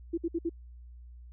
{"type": "tone bursts", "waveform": "sine", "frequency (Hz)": 335.7, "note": "E4", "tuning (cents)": 32, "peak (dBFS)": -27, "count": 4, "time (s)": [0.13, 0.495], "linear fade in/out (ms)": 10, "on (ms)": 47, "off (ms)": 59, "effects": ["added 60 Hz sine -46 dBFS peak until 1.32 s"]}